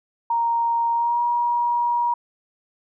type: tone with pitch glide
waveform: sine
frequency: 932.3 to 954.6 Hz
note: A#5 to A#5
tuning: 0 to +41 cents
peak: -18 dBFS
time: 0.3-2.14 s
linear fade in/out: 5 ms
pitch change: +41 cents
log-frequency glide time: 0.93-1.22 s
effects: none